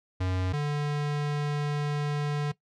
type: tone pair in turn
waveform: square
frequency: 92.5 / 146.83 Hz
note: F#2 / D3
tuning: 0 / 0 cents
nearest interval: minor sixth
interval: 800 cents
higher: second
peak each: -27 / -27 dBFS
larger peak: neither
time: 0.2-0.53 / 0.53-2.52 s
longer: second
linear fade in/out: 10 ms
effects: noise-tail reverb RT60 0.1 s tail -18 dB re dry + low-pass 5000 Hz 12 dB/octave